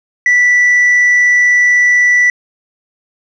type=tone; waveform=sine; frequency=1966 Hz; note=B6; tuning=8 cents flat; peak=-4 dBFS; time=0.26-2.3 s; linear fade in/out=2 ms; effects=tanh soft clip ceiling -5 dBFS